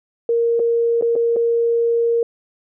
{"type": "tone with dropouts", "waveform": "sine", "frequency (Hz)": 466.2, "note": "A#4", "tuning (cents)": 0, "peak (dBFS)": -14, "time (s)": [0.29, 2.23], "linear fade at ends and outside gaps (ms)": 2, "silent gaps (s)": [[0.595, 0.599], [1.012, 1.023], [1.155, 1.161], [1.362, 1.366]], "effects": []}